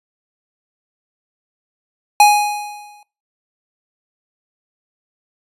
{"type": "tone with exponential decay", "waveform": "square", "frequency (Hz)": 830.6, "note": "G#5", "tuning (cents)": 0, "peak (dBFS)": -5, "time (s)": [2.2, 3.03], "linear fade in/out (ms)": 2, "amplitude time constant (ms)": 180, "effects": ["noise-tail reverb RT60 0.3 s tail -21 dB re dry", "resampled to 32000 Hz"]}